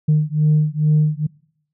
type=beating tone pair; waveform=sine; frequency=151.4 / 153.7 Hz; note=D#3 / D#3; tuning=-47 / -21 cents; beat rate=2.3 Hz; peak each=-15 dBFS; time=0.08-1.27 s; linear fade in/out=10 ms; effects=noise-tail reverb RT60 0.7 s tail -25 dB re dry + tanh soft clip ceiling -8 dBFS